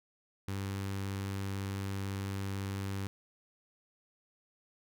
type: tone with notch filter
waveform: sawtooth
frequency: 98 Hz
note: G2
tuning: in tune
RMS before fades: -37 dBFS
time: 0.48-3.07 s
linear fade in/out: 0 ms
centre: 640 Hz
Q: 1.9
effects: none